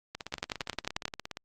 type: two click trains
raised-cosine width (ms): 0.2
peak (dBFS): -13 / -20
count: 9 / 22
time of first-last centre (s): 0.34-1.054 / 0.15-1.371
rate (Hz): 11.2 / 17.2
effects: Opus 48 kbps